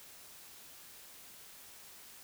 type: silence
effects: white hiss -54 dBFS RMS until 2.23 s